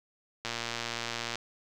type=click train; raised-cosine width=0.2 ms; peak=-16 dBFS; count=107; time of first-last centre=0.45-1.356 s; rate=117 Hz; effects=none